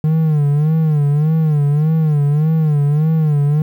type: tone with vibrato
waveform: triangle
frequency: 151.8 Hz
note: D#3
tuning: 42 cents flat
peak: -9 dBFS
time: 0.04-3.62 s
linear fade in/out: 2 ms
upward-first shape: sine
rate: 1.7 Hz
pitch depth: 100 cents each way
effects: 8-bit